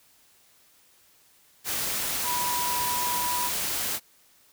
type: tone in noise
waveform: sine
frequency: 977 Hz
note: B5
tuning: 19 cents flat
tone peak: -28 dBFS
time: 2.23-3.51 s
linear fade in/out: 50 ms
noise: white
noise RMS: -29 dBFS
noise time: 1.64-4 s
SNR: -2 dB
effects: white hiss -60 dBFS RMS until 4.52 s